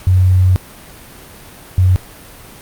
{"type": "tone pair in turn", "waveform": "sine", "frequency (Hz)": [92.3, 92.3], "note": ["F#2", "F#2"], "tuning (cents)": [-4, -4], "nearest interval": "unison", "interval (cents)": 0, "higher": "neither", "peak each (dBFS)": -7, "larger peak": "neither", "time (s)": [[0.07, 0.56], [1.78, 1.96]], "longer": "first", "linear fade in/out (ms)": 0, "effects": ["pink hiss -37 dBFS RMS until 2.61 s", "Opus 48 kbps"]}